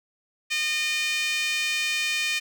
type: tone with high-pass filter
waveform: 5% pulse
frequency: 610 Hz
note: D#5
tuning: 34 cents flat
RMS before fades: -26 dBFS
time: 0.5-2.4 s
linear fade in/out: 20 ms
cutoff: 2200 Hz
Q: 5.6
effects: none